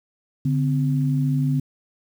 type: tone pair together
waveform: sine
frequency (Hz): 144 / 257.5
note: D3 / C4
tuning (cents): -34 / -28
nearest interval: minor seventh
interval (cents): 1006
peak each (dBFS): -19 / -24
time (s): 0.45-1.6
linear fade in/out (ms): 5
effects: 8-bit